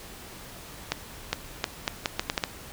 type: accelerating click train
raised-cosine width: 0.2 ms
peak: -7 dBFS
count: 9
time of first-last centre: 0.92-2.438 s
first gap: 410 ms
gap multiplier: 0.76
effects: pink hiss -44 dBFS RMS until 2.72 s